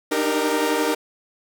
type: chord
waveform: sawtooth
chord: Eb major seventh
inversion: third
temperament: equal with one note detuned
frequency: 299.7 / 311.1 / 392 / 466.2 Hz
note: D4 / Eb4 / G4 / Bb4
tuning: +35 / 0 / 0 / 0 cents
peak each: -21 / -23 / -23 / -19 dBFS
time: 0.11-0.95 s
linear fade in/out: 10 ms
effects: 8-bit